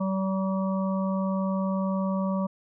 harmonic tone, 191.3 Hz, G3, 42 cents flat, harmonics 1 / 3 / 5 / 6, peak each -25 / -32 / -37 / -37 dBFS, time 0-2.47 s, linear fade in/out 10 ms, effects none

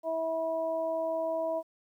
harmonic tone, 324.8 Hz, E4, 26 cents flat, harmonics 1 / 2 / 3, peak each -40 / -29 / -39 dBFS, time 0.03-1.63 s, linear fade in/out 50 ms, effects 11-bit

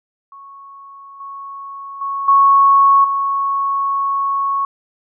sine tone with level steps, 1105 Hz, C#6, 6 cents flat, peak -35 / -28 / -19 / -7 / -15 dBFS, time 0.32-4.65 s, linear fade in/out 2 ms, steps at 1.2 / 2.01 / 2.28 / 3.04 s, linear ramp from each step 5 ms, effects none

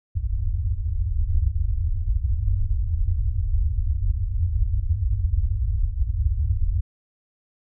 white low-pass noise, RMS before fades -22 dBFS, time 0.15-6.81 s, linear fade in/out 10 ms, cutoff 100 Hz, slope 96 dB/octave, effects none

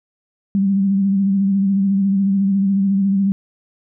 sine tone with vibrato, 196 Hz, G3, in tune, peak -13 dBFS, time 0.55-3.32 s, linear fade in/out 0 ms, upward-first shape sine, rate 14 Hz, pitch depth 38 cents each way, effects none

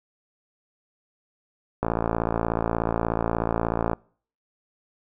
click train, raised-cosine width 1 ms, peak -9 dBFS, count 120, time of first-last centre 1.83-3.932 s, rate 56.6 Hz, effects noise-tail reverb RT60 0.5 s tail -26 dB re dry

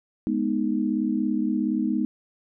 sine chord, G# minor, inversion none, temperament equal with one note detuned, 209.7 / 246.9 / 311.1 Hz, G#3 / B3 / D#4, +17 / 0 / 0 cents, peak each -26 dBFS, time 0.27-2.05 s, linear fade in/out 0 ms, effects none

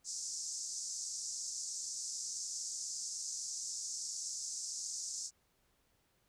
white band-pass noise, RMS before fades -42 dBFS, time 0.04-5.31 s, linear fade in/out 50 ms, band 5200 to 7700 Hz, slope 48 dB/octave, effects pink hiss -75 dBFS RMS until 6.28 s

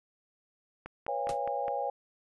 click train, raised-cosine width 0.5 ms, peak -26 dBFS, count 5, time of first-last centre 0.86-1.681 s, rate 4.87 Hz
sine chord, C# dominant seventh, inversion third, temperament equal with one note detuned, 493.9 / 554.4 / 698.5 / 812.6 Hz, B4 / C#5 / E#5 / G#5, 0 / 0 / 0 / -38 cents, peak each -38 / -35 / -38 / -33 dBFS, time 1.08-1.9 s, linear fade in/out 2 ms
pink noise with exponential decay, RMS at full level -36 dBFS, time 1.29-1.39 s, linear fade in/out 1 ms, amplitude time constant 21 ms
effects resampled to 24000 Hz

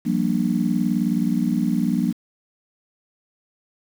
sine chord, G minor seventh, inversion third, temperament just, 176.4 / 196 / 235.2 / 294 Hz, F3 / G3 / Bb3 / D4, +18 / 0 / +16 / +2 cents, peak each -24 / -24 / -22 / -26 dBFS, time 0.05-2.13 s, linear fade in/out 20 ms, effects 7-bit

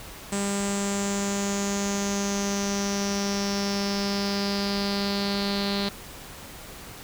sawtooth tone with low-pass filter sweep, 200 Hz, G3, 35 cents sharp, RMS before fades -27 dBFS, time 0.32-5.89 s, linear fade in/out 5 ms, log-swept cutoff 8000 to 4200 Hz, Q 6.8, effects pink hiss -42 dBFS RMS until 7.03 s

